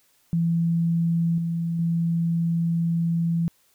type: tone with level steps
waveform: sine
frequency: 167.6 Hz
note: E3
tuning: 29 cents sharp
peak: -19 / -23 / -20 dBFS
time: 0.33-3.48 s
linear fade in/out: 0 ms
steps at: 1.38 / 1.79 s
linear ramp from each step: 2 ms
effects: white hiss -63 dBFS RMS until 3.74 s